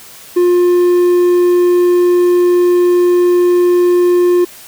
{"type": "tone", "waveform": "triangle", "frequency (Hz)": 354.4, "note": "F4", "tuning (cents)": 25, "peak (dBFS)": -5, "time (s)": [0.36, 4.45], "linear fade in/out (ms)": 10, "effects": ["white hiss -36 dBFS RMS until 4.67 s"]}